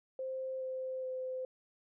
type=tone with pitch steps; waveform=sine; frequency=523.3 / 519.1 / 514.9 Hz; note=C5 / C5 / C5; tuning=0 / -14 / -28 cents; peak=-36 dBFS; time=0.19-1.45 s; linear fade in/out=2 ms; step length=420 ms; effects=none